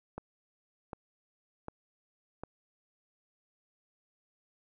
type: click train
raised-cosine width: 1 ms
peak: -25 dBFS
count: 4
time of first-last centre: 0.18-2.436 s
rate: 1.33 Hz
effects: none